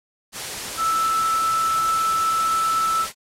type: tone in noise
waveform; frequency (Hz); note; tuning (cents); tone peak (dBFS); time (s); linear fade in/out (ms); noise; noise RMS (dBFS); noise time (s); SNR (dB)
sine; 1318.5; E6; 0; -18; 0.77-3.07; 50; white; -30; 0.32-3.13; +9
effects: low-pass 10000 Hz 12 dB/octave + AAC 48 kbps

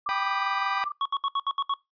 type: tone with tremolo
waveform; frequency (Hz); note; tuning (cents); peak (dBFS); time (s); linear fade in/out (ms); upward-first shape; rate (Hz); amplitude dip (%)
sine; 1179; D6; +6; -25; 0.06-0.92; 5; sine; 20; 80
type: chord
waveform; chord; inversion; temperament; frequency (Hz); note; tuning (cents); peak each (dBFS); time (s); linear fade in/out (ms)
25% pulse; G augmented; none; equal with one note detuned; 784 / 987.8 / 1224.5; G5 / B5 / D#6; 0 / 0 / -28; -27 / -27 / -30; 0.09-0.84; 0
type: tone bursts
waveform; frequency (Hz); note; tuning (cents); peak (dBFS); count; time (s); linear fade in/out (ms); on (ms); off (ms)
square; 1110; C#6; +2; -24; 7; 1.01-1.739; 2; 45; 69
effects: noise-tail reverb RT60 0.2 s tail -22 dB re dry + resampled to 11025 Hz

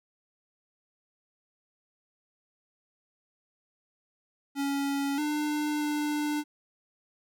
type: tone with pitch steps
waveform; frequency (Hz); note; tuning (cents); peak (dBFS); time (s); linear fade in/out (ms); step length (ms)
square; 279.4 / 299.3 / 297.6; C#4 / D4 / D4; +14 / +33 / +23; -28; 4.55-6.44; 50; 630
effects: none

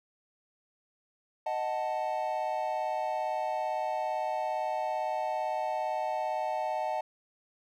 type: chord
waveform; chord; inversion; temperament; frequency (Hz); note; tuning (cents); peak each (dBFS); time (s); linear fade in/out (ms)
triangle; D# diminished; none; equal; 622.3 / 740 / 880; D#5 / F#5 / A5; 0 / 0 / 0; -32; 1.46-7.01; 5
effects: none

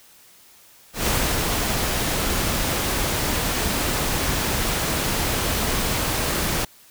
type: noise with ADSR envelope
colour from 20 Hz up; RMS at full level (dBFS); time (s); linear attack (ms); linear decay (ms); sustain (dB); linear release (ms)
pink; -21; 0.93-6.65; 130; 370; -2; 6
effects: white hiss -51 dBFS RMS until 6.9 s

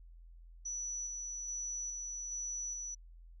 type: tone with tremolo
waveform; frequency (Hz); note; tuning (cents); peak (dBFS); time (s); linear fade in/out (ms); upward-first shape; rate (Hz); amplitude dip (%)
sine; 5920; F#8; 0; -37; 0.65-2.95; 10; square; 1.2; 25
effects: added 42 Hz sine -52 dBFS peak until 3.4 s

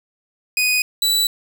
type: tone pair in turn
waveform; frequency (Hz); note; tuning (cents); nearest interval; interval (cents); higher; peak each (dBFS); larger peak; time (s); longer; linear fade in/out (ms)
sawtooth; 2489 / 3951; D#7 / B7; 0 / 0; minor sixth; 800; second; -12; neither; 0.57-0.82 / 1.02-1.27; neither; 2
effects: none

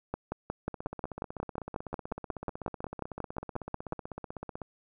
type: two click trains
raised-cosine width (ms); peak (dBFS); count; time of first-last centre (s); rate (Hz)
1; -24 / -18; 64 / 22; 0.68-4.617 / 0.14-3.924; 16 / 5.55
effects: none

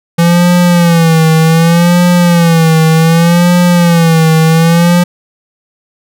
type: tone with vibrato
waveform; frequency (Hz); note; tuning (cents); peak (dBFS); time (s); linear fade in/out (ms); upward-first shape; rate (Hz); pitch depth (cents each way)
square; 168.1; E3; +34; -5; 0.18-5.04; 10; sine; 0.66; 87
effects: none

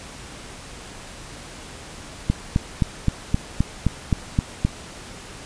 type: click train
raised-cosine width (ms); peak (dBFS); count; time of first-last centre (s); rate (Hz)
5; -5; 10; 2.3-4.65; 3.83
effects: pink hiss -39 dBFS RMS until 5.45 s + resampled to 22050 Hz

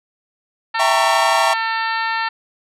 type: harmonic tone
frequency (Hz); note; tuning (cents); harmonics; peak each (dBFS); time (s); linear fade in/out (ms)
450.1; A4; +39; 2 / 3 / 4 / 5 / 6 / 7 / 8 / 9 / 10; -22 / -25 / -23 / -33 / -30 / -37 / -37 / -33 / -34; 0.74-2.29; 10
type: chord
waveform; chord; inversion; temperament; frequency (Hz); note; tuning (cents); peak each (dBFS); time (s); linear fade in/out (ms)
square; E diminished seventh; none; equal; 659.3 / 784 / 932.3 / 1108.7; E5 / G5 / Bb5 / Db6; 0 / 0 / 0 / 0; -21; 0.79-1.54; 10
effects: low-pass 10000 Hz 12 dB/octave

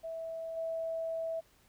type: tone with level steps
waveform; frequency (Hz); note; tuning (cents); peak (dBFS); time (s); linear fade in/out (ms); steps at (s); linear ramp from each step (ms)
sine; 654; E5; -14; -37 / -33; 0.03-1.41; 20; 0.56; 20
effects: pink hiss -66 dBFS RMS until 1.68 s

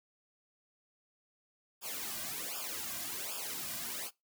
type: noise with flanger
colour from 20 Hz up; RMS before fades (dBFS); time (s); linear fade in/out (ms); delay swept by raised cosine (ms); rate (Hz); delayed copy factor
white; -40; 1.81-4.11; 50; 0.49 to 2.29; 1.3; -0.9
effects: noise-tail reverb RT60 0.2 s tail -22 dB re dry

